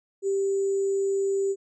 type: tone with sample-and-hold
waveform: sine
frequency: 392 Hz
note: G4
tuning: in tune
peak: -22 dBFS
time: 0.22-1.56 s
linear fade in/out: 50 ms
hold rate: 7350 Hz
effects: resampled to 24000 Hz